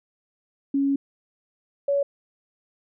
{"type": "tone pair in turn", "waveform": "sine", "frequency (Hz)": [277.2, 563.1], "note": ["C#4", "C#5"], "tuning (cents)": [0, 27], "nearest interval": "octave", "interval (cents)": 1227, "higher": "second", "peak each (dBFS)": -19, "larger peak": "neither", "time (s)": [[0.74, 0.96], [1.88, 2.03]], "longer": "first", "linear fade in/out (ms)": 5, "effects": []}